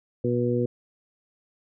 harmonic tone, 121.4 Hz, B2, 29 cents flat, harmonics 1 / 2 / 3 / 4, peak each -27 / -27 / -27 / -27 dBFS, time 0.24-0.66 s, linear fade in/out 5 ms, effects none

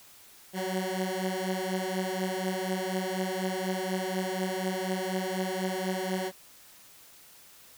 15% pulse beating tone pair, 185 / 189.1 Hz, F#3 / F#3, 0 / +38 cents, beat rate 4.1 Hz, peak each -26 dBFS, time 0.53-6.32 s, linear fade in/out 50 ms, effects white hiss -54 dBFS RMS until 7.77 s

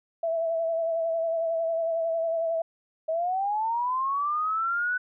sine tone with vibrato, 659.3 Hz, E5, in tune, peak -24 dBFS, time 0.23-2.62 s, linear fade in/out 5 ms, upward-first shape sine, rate 11 Hz, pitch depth 29 cents each way
sine linear sweep, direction up, 629 to 1500 Hz, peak -24 dBFS, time 3.08-4.98 s, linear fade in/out 10 ms
effects none

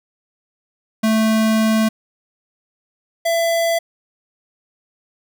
square tone pair in turn, 220 / 669.6 Hz, A3 / E5, 0 / +27 cents, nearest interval octave + perfect fifth, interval 1927 cents, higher second, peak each -14 / -16 dBFS, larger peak first, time 1.03-1.89 / 3.25-3.79 s, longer first, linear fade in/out 10 ms, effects none

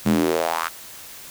square tone with high-pass filter sweep, 41.2 Hz, E1, in tune, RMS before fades -21 dBFS, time 0.05-0.69 s, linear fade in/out 20 ms, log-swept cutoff 170 to 1400 Hz, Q 3.5, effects white hiss -40 dBFS RMS until 1.3 s

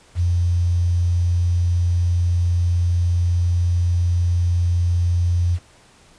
sine tone with quantisation, 87.31 Hz, F2, in tune, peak -15 dBFS, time 0.15-5.59 s, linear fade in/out 50 ms, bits 7, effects pink hiss -51 dBFS RMS until 6.18 s + resampled to 22050 Hz

